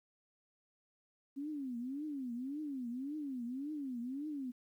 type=tone with vibrato; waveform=sine; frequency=268.7 Hz; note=C4; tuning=46 cents sharp; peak=-38 dBFS; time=1.36-4.52 s; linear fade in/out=20 ms; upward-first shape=triangle; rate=1.8 Hz; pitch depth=260 cents each way; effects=12-bit